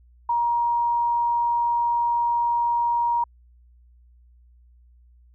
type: tone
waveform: sine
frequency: 946 Hz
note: A#5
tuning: 25 cents sharp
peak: -19 dBFS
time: 0.29-3.24 s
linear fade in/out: 5 ms
effects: added 60 Hz sine -51 dBFS peak until 5.34 s